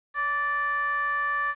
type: ring-modulated tone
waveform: triangle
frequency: 298.7 Hz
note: D4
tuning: 29 cents sharp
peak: -19 dBFS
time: 0.14-1.55 s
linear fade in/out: 50 ms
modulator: 1460 Hz
effects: resampled to 8000 Hz + 10-bit